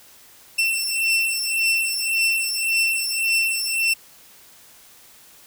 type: beating tone pair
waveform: sawtooth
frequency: 2691 / 2692.8 Hz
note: E7 / E7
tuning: +35 / +36 cents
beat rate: 1.8 Hz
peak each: -19 dBFS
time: 0.58-3.94 s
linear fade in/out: 10 ms
effects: white hiss -49 dBFS RMS until 5.46 s